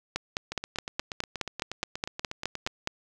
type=two click trains; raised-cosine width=0.2 ms; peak=-17 / -11 dBFS; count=19 / 14; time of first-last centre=0.52-2.673 / 0.16-2.874 s; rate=8.36 / 4.79 Hz; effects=none